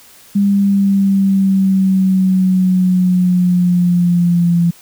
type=linear sweep; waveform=sine; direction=down; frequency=201 to 170.7 Hz; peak=-9 dBFS; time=0.35-4.71 s; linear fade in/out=10 ms; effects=white hiss -43 dBFS RMS until 4.81 s